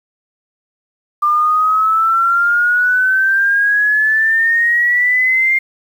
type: exponential sweep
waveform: sine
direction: up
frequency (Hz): 1190 to 2118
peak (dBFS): -10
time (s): 1.22-5.59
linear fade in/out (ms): 10
effects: 7-bit